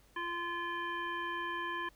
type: harmonic tone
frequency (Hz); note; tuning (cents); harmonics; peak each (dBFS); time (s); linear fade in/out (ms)
344.9; F4; -22; 1 / 3 / 5 / 7 / 9; -44 / -38 / -39 / -51 / -48; 0.16-1.89; 5
effects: added 50 Hz sine -66 dBFS peak until 1.95 s + pink hiss -66 dBFS RMS until 1.95 s